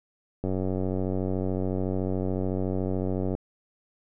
click train, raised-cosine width 2 ms, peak -16 dBFS, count 274, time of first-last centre 0.44-3.35 s, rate 93.8 Hz, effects none

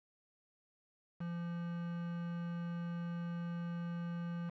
triangle tone with quantisation, 171.3 Hz, F3, 33 cents flat, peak -36 dBFS, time 1.2-4.5 s, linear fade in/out 10 ms, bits 8, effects low-pass 2000 Hz 12 dB/octave

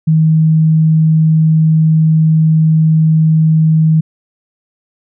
sine tone, 158.5 Hz, D#3, 32 cents sharp, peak -6 dBFS, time 0.07-4.01 s, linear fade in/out 10 ms, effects none

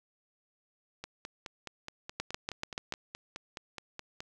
two click trains, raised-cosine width 0.2 ms, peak -23 / -16 dBFS, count 16 / 6, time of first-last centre 1.04-4.205 / 2.2-2.924 s, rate 4.74 / 6.91 Hz, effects none

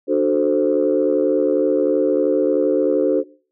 sine chord, D dominant seventh, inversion none, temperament equal with one note detuned, 297.2 / 370 / 440 / 523.3 Hz, D4 / F#4 / A4 / C5, +21 / 0 / 0 / 0 cents, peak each -19 dBFS, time 0.07-3.24 s, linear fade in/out 50 ms, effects noise-tail reverb RT60 0.4 s tail -20 dB re dry + tanh soft clip ceiling -6 dBFS

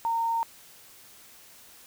sine tone, 918 Hz, A#5, 27 cents flat, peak -24 dBFS, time 0.05-0.43 s, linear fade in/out 0 ms, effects white hiss -52 dBFS RMS until 1.86 s

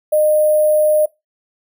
sine tone with sample-and-hold, 611 Hz, D#5, 32 cents flat, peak -10 dBFS, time 0.12-1.06 s, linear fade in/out 10 ms, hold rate 11025 Hz, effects noise-tail reverb RT60 0.2 s tail -21 dB re dry

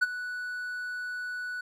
triangle tone with ADSR envelope, 1480 Hz, F#6, in tune, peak -17 dBFS, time 0.01-1.61 s, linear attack 17 ms, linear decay 28 ms, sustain -14 dB, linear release 5 ms, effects none

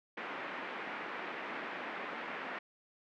white band-pass noise, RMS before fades -42 dBFS, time 0.17-2.59 s, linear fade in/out 5 ms, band 210 to 2200 Hz, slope 24 dB/octave, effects none

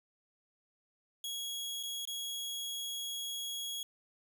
sawtooth tone with dropouts, 3322 Hz, G#7, in tune, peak -34 dBFS, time 1.24-3.83 s, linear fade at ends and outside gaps 2 ms, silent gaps 1.829-1.834 / 2.053-2.074 s, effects none

